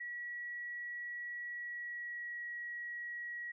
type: tone with pitch glide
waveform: sine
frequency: 1928 to 1912.5 Hz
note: B6 to A#6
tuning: -42 to +44 cents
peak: -40 dBFS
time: 0-3.52 s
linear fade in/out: 10 ms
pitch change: -14 cents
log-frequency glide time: 1.48-2.54 s
effects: none